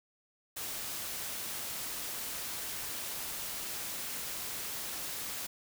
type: noise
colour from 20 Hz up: white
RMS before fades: -39 dBFS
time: 0.56-5.47 s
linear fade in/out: 10 ms
effects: none